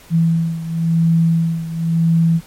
sine beating tone pair, 165 / 165.95 Hz, E3 / E3, +2 / +12 cents, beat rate 0.95 Hz, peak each -14 / -18 dBFS, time 0.1-2.41 s, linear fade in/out 50 ms, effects pink hiss -44 dBFS RMS until 2.46 s + MP3 64 kbps

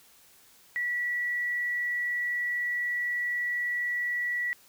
sine tone, 1944 Hz, B6, 28 cents flat, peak -27 dBFS, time 0.76-4.53 s, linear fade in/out 0 ms, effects white hiss -58 dBFS RMS until 4.68 s

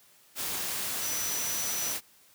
sine tone in noise, 5920 Hz, F#8, in tune, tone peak -33 dBFS, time 1-1.96 s, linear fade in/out 50 ms, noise white, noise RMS -33 dBFS, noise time 0.35-2.01 s, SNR -3 dB, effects white hiss -60 dBFS RMS until 2.34 s + high-pass 60 Hz 12 dB/octave

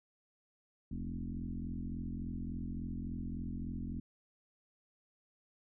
sine tone with frequency modulation, 137.6 Hz, C#3, 12 cents flat, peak -37 dBFS, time 0.91-4 s, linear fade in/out 5 ms, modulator 43.5 Hz, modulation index 3.1, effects none

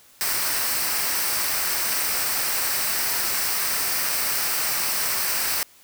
white noise with comb filter, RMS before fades -24 dBFS, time 0.21-5.63 s, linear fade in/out 0 ms, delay 0.29 ms, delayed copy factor -0.5, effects white hiss -53 dBFS RMS until 5.83 s

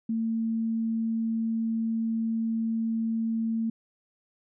sine tone, 225.6 Hz, A3, 44 cents sharp, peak -25 dBFS, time 0.09-3.7 s, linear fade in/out 5 ms, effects none

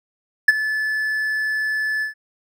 triangle tone with ADSR envelope, 1734 Hz, A6, 26 cents flat, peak -3 dBFS, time 0.48-2.14 s, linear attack 6 ms, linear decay 27 ms, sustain -15 dB, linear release 120 ms, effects none

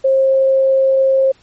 sine tone, 534 Hz, C5, 35 cents sharp, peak -9 dBFS, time 0.04-1.32 s, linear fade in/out 10 ms, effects pink hiss -52 dBFS RMS until 1.42 s + MP3 32 kbps

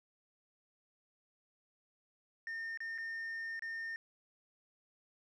sine tone with dropouts, 1820 Hz, A#6, 42 cents flat, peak -36 dBFS, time 2.47-3.96 s, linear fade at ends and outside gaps 1 ms, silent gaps 2.774-2.804 / 2.979-2.984 / 3.594-3.622 s, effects tanh soft clip ceiling -38 dBFS + 13-bit

